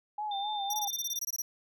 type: tone with vibrato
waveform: sine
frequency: 820 Hz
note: G#5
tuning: 22 cents flat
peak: -32 dBFS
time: 0.18-0.88 s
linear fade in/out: 5 ms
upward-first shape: sine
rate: 3.8 Hz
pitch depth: 71 cents each way
type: tone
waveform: sine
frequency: 3581 Hz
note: A7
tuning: 30 cents sharp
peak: -37 dBFS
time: 0.31-1.19 s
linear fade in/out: 5 ms
type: tone bursts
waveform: sawtooth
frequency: 5790 Hz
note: F#8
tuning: 38 cents flat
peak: -29 dBFS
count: 13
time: 0.7-1.42 s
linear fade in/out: 5 ms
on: 36 ms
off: 21 ms
effects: none